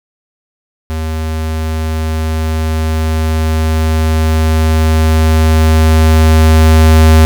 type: tone with level ramp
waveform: square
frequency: 79.3 Hz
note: D#2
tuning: 33 cents sharp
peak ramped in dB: -16 to -3 dBFS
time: 0.9-7.25 s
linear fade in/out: 0 ms
effects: none